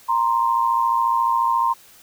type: tone pair together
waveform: sine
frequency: 932.3 / 1046.5 Hz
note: A#5 / C6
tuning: 0 / 0 cents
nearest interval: major second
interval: 200 cents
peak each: -19 dBFS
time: 0.08-1.74 s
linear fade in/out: 20 ms
effects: white hiss -49 dBFS RMS until 2.02 s